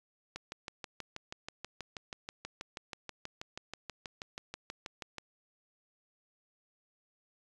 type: click train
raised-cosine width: 0.2 ms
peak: -23 dBFS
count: 31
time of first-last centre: 0.36-5.183 s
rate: 6.22 Hz
effects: resampled to 24000 Hz